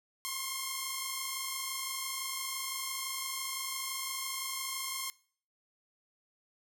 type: tone pair together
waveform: 5% pulse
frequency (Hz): 1053 / 1078.9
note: C6 / C#6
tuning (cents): +11 / -47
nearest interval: unison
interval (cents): 42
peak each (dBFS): -26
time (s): 0.25-5.1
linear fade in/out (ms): 0
effects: noise-tail reverb RT60 0.5 s tail -22 dB re dry